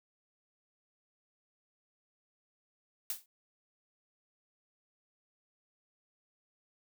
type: noise with exponential decay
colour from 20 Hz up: blue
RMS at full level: -32 dBFS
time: 3.1-3.26 s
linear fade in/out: 2 ms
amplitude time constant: 33 ms
effects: none